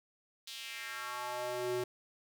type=tone with high-pass filter sweep; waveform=square; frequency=123.47 Hz; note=B2; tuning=in tune; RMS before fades=-39 dBFS; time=0.47-1.84 s; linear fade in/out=5 ms; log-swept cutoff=3800 to 290 Hz; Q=2.4; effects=none